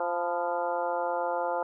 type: harmonic tone with a mistuned harmonic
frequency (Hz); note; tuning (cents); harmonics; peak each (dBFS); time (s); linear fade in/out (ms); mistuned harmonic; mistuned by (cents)
174.2; F3; -4; 2 / 3 / 4 / 5 / 6 / 7 / 8; -40 / -31 / -33 / -32 / -38 / -41 / -40; 0-1.63; 2; 6; -56
effects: none